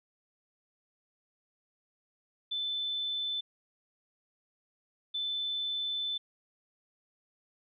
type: tone bursts at uneven times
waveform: sine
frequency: 3520 Hz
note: A7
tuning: in tune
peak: -31 dBFS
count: 2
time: 2.51-3.41 / 5.14-6.18 s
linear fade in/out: 10 ms
effects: none